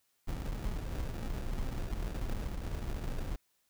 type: noise with sample-and-hold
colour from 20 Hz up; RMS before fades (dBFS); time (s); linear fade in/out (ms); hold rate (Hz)
brown; -36; 0.27-3.36; 10; 1050
effects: white hiss -75 dBFS RMS until 3.69 s